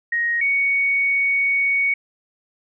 sine tone pair in turn, 1876 / 2231 Hz, A#6 / C#7, +11 / +11 cents, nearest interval minor third, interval 300 cents, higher second, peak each -18 / -16 dBFS, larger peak second, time 0.12-0.41 / 0.41-1.94 s, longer second, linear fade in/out 5 ms, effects none

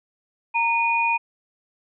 sine tone pair together, 926 / 2461 Hz, A#5 / D#7, -12 / -20 cents, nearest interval octave + perfect fourth, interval 1692 cents, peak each -21 dBFS, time 0.54-1.18 s, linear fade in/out 20 ms, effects none

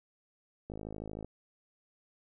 click train, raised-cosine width 2 ms, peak -28 dBFS, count 30, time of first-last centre 0.7-1.246 s, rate 53.1 Hz, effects none

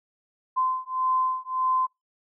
sine beating tone pair, 1031 / 1032.7 Hz, C6 / C6, -26 / -23 cents, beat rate 1.7 Hz, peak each -26 dBFS, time 0.56-1.87 s, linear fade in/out 20 ms, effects noise-tail reverb RT60 0.2 s tail -25 dB re dry

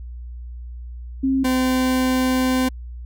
sine / 40% pulse tone pair in turn, 266.8 / 257.1 Hz, C4 / C4, +34 / -30 cents, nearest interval minor second, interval 64 cents, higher first, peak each -16 dBFS, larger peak neither, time 1.23-1.44 / 1.44-2.69 s, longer second, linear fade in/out 10 ms, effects added 60 Hz sine -31 dBFS peak until 3.05 s

